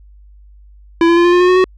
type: tone with pitch steps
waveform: square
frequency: 334.7 / 339.8 / 344.9 / 350.1 / 355.4 / 360.8 / 366.3 / 371.8 Hz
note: E4 / F4 / F4 / F4 / F4 / F#4 / F#4 / F#4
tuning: +26 / -47 / -22 / +4 / +30 / -44 / -17 / +8 cents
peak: -8 dBFS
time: 1.01-1.642 s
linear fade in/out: 2 ms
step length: 79 ms
effects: added 50 Hz sine -39 dBFS peak until 1.77 s + low-pass 3000 Hz 12 dB/octave